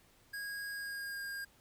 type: tone with pitch glide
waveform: square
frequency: 1641 to 1613.7 Hz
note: G#6 to G6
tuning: -21 to +50 cents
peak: -40 dBFS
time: 0.33-1.45 s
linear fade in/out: 10 ms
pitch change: -29 cents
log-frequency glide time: 0.71-1.22 s
effects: pink hiss -66 dBFS RMS until 1.6 s

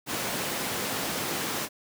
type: high-pass noise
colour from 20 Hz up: pink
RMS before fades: -31 dBFS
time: 0.06-1.69 s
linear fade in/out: 50 ms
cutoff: 190 Hz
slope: 12 dB/octave
effects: none

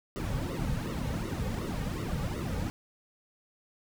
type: noise with flanger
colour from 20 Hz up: brown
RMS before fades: -33 dBFS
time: 0.16-2.7 s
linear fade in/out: 0 ms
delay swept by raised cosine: 1.2 to 3 ms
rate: 2.7 Hz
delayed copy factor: -0.95
effects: none

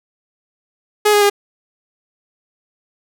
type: tone with pitch steps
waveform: sawtooth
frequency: 420 / 413.3 / 406.6 Hz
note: G#4 / G#4 / G#4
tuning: +19 / -8 / -37 cents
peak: -6 dBFS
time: 1.05-1.299 s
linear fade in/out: 10 ms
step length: 83 ms
effects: none

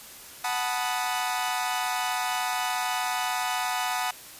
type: chord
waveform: sawtooth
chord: B dominant seventh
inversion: second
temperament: equal with one note detuned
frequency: 740 / 873.9 / 987.8 / 1244.5 Hz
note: F#5 / A5 / B5 / D#6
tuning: 0 / -12 / 0 / 0 cents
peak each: -26 / -29 / -29 / -30 dBFS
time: 0.44-4.11 s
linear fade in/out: 5 ms
effects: white hiss -45 dBFS RMS until 4.39 s + resampled to 32000 Hz

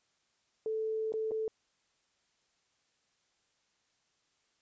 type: tone with dropouts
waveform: sine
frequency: 439.3 Hz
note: A4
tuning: 3 cents flat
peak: -31 dBFS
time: 0.66-1.48 s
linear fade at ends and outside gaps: 1 ms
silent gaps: 1.122-1.138 / 1.31-1.317 s
effects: white hiss -75 dBFS RMS until 4.61 s + resampled to 16000 Hz

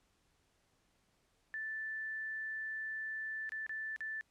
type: tone with dropouts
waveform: sine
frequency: 1760 Hz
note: A6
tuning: in tune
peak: -38 dBFS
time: 1.54-4.21 s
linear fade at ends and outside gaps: 0 ms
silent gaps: 3.493-3.52 / 3.665-3.694 / 3.962-4.006 s
effects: pink hiss -75 dBFS RMS until 4.3 s + low-pass 10000 Hz 12 dB/octave

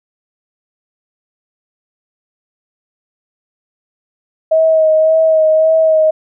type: tone with vibrato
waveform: sine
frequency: 635 Hz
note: D#5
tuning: 35 cents sharp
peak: -7 dBFS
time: 4.51-6.11 s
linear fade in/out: 10 ms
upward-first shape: sine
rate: 1.8 Hz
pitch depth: 22 cents each way
effects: none

